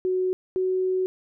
sine tone pair in turn, 370 / 372.4 Hz, F#4 / F#4, 0 / +11 cents, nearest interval unison, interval 11 cents, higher second, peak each -21 dBFS, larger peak neither, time 0.05-0.33 / 0.56-1.06 s, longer second, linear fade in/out 0 ms, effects none

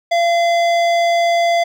triangle tone with hard clipping, 684 Hz, F5, 36 cents flat, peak -14 dBFS, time 0.11-1.64 s, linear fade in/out 10 ms, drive 18 dB, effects none

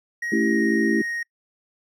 triangle tone with pitch glide, 1889 to 1869.5 Hz, A#6 to A#6, +22 to +4 cents, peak -24 dBFS, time 0.22-1.23 s, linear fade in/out 5 ms, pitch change -18 cents, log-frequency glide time 0.45-0.6 s
sine chord, A dominant seventh, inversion none, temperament equal, 220 / 277.2 / 329.6 / 392 Hz, A3 / C#4 / E4 / G4, 0 / 0 / 0 / 0 cents, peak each -22 / -26 / -22 / -26 dBFS, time 0.32-1.02 s, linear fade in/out 5 ms
effects noise-tail reverb RT60 0.1 s tail -25 dB re dry

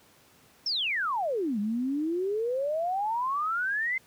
sine exponential two-way sweep, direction down then up, 5588 to 200.3 to 2103 Hz, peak -26 dBFS, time 0.66-3.98 s, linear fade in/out 5 ms, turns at 1.59 s, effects pink hiss -59 dBFS RMS until 4.06 s + high-pass 100 Hz 12 dB/octave

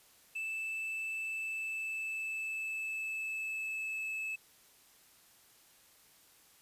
triangle tone with pitch glide, 2637 to 2607 Hz, E7 to E7, 0 to -20 cents, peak -34 dBFS, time 0.35-4.36 s, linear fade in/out 10 ms, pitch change -20 cents, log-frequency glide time 1.24-4.13 s, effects white hiss -63 dBFS RMS until 6.61 s + resampled to 32000 Hz

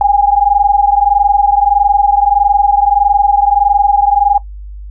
sine tone pair together, 802.4 / 824 Hz, G5 / G#5, +40 / -14 cents, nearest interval unison, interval 46 cents, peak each -10 dBFS, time 0.01-4.38 s, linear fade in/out 2 ms, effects noise-tail reverb RT60 0.1 s tail -17 dB re dry + added 50 Hz sine -25 dBFS peak until 4.9 s

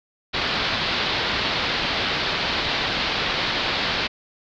white low-pass noise, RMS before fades -24 dBFS, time 0.33-4.08 s, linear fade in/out 20 ms, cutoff 4500 Hz, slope 48 dB/octave, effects none

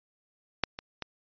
clicks, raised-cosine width 0.2 ms, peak -6 / -19 / -17 dBFS, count 3, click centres 0.637 / 0.789 / 1.023 s, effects resampled to 11025 Hz

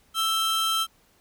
45% pulse tone pair together, 1323 / 3160 Hz, E6 / G7, +6 / +13 cents, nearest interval octave + minor third, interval 1507 cents, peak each -25 dBFS, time 0.14-0.87 s, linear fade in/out 50 ms, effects pink hiss -62 dBFS RMS until 1.2 s

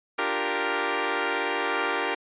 10% pulse chord, G minor seventh, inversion second, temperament equal, 293.7 / 349.2 / 392 / 466.2 Hz, D4 / F4 / G4 / Bb4, 0 / 0 / 0 / 0 cents, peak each -25 / -24 / -21 / -20 dBFS, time 0.18-2.15 s, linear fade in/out 10 ms, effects resampled to 8000 Hz

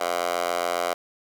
10% pulse tone with high-pass filter, 87.31 Hz, F2, in tune, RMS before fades -26 dBFS, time 0-0.94 s, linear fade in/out 10 ms, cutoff 720 Hz, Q 3.6, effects none

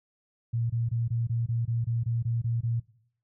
sine tone bursts, 116.54 Hz, A#2, in tune, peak -25 dBFS, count 12, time 0.53-2.801 s, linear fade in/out 10 ms, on 170 ms, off 21 ms, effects noise-tail reverb RT60 0.6 s tail -19 dB re dry

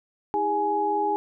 sine tone cluster, 322.2 / 406.7 / 838 Hz, E4 / G#4 / G#5, -39 / -36 / +15 cents, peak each -32 / -27 / -23 dBFS, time 0.34-1.16 s, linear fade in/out 0 ms, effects none

